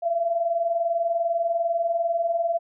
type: tone pair together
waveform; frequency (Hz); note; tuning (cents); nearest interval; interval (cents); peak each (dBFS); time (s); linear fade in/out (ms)
sine; 659.3 / 679.4; E5 / F5; 0 / -48; minor second; 52; -28 / -22; 0.02-2.59; 20
effects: none